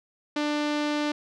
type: tone with low-pass filter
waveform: sawtooth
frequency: 296.7 Hz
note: D4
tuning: 18 cents sharp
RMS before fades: -27 dBFS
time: 0.36-1.12 s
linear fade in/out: 5 ms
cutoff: 4500 Hz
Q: 1.2
effects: none